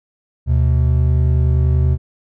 triangle tone pair together, 75.86 / 126.3 Hz, D#2 / B2, -43 / +39 cents, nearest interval major sixth, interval 882 cents, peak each -11 / -14 dBFS, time 0.46-1.98 s, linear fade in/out 50 ms, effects none

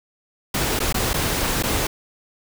pink noise with dropouts, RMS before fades -22 dBFS, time 0.54-1.87 s, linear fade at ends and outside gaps 5 ms, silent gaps 0.792-0.801 / 0.927-0.943 / 1.133-1.14 / 1.626-1.635 s, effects none

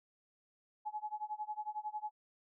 sine tone with tremolo, 849 Hz, G#5, 38 cents sharp, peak -35 dBFS, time 0.85-2.11 s, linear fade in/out 20 ms, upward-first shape sine, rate 11 Hz, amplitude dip 95%, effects none

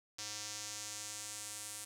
square tone with band-pass filter sweep, 105.4 Hz, G#2, 26 cents sharp, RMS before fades -45 dBFS, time 0.18-1.85 s, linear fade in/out 10 ms, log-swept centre 5800 to 8900 Hz, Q 2, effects 11-bit

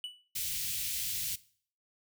triangle tone with exponential decay, 2960 Hz, F#7, in tune, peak -32 dBFS, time 0.04-0.24 s, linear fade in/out 1 ms, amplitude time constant 42 ms
white band-stop noise, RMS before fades -35 dBFS, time 0.35-1.36 s, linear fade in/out 10 ms, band 160 to 2400 Hz, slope 24 dB/octave
effects noise-tail reverb RT60 0.5 s tail -19 dB re dry

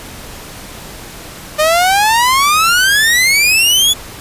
sawtooth exponential sweep, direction up, 601 to 3468 Hz, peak -5 dBFS, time 1.58-3.94 s, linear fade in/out 20 ms, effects pink hiss -31 dBFS RMS until 4.2 s + resampled to 32000 Hz

